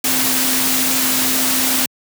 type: tone in noise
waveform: sine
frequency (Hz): 259.3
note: C4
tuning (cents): -15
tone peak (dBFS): -24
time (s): 0.04-1.86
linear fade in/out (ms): 5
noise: white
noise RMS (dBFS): -17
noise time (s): 0.04-1.86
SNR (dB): -10
effects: high-pass 100 Hz 12 dB/octave